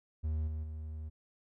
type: tone with level steps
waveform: triangle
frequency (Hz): 77.78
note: D#2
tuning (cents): 0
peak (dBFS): -29 / -33 / -37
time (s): 0.23-1.1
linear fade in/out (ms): 20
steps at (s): 0.47 / 0.63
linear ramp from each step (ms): 10
effects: none